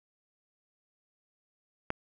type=click; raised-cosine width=0.5 ms; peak=-15 dBFS; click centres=1.904 s; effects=none